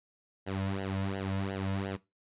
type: tone with flanger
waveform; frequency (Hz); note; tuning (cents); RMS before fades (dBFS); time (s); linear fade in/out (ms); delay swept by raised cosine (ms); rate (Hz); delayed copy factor
sawtooth; 96.9; G2; -20; -34; 0.46-1.97; 20; 0.83 to 2.63; 2.8; -1
effects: noise-tail reverb RT60 0.2 s tail -17 dB re dry + resampled to 8000 Hz